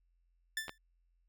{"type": "tone with exponential decay", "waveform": "sawtooth", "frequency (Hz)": 1765, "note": "A6", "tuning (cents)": 5, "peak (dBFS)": -29, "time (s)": [0.57, 0.78], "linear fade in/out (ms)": 2, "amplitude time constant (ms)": 44}
{"type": "clicks", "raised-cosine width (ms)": 0.3, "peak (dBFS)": [-26, -24], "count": 2, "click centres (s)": [0.682, 0.694]}
{"effects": ["added 43 Hz sine -70 dBFS peak until 1.28 s"]}